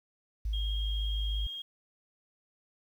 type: tone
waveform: sine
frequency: 53.1 Hz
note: G#1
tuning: 39 cents sharp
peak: -29 dBFS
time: 0.45-1.47 s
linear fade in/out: 5 ms
type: tone with vibrato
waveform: sine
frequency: 3244 Hz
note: G#7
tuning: 41 cents flat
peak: -37 dBFS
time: 0.53-1.62 s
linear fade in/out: 5 ms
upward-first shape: sine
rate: 17 Hz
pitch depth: 12 cents each way
effects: 10-bit